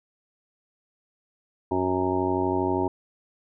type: harmonic tone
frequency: 92.5 Hz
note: F#2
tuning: in tune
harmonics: 1 / 2 / 3 / 4 / 5 / 6 / 7 / 9 / 10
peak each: -33 / -38 / -28 / -26 / -38 / -38 / -33 / -32 / -30 dBFS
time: 1.71-2.88 s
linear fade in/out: 5 ms
effects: none